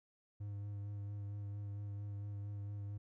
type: tone with vibrato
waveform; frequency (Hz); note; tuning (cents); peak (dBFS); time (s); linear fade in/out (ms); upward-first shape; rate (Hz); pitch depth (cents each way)
triangle; 101.8; G#2; -34; -39; 0.4-2.98; 10; sine; 4.4; 18
effects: none